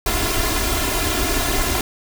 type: noise with comb filter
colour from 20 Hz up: pink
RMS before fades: -20 dBFS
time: 0.06-1.81 s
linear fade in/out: 2 ms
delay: 2.9 ms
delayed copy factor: +0.85
effects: none